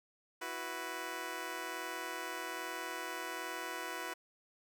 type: chord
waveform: 10% pulse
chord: E suspended second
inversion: none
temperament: just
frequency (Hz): 329.6 / 370.8 / 494.4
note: E4 / F#4 / B4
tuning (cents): 0 / +4 / +2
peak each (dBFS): -37 / -36 / -37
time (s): 0.41-4.14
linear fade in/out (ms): 10
effects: none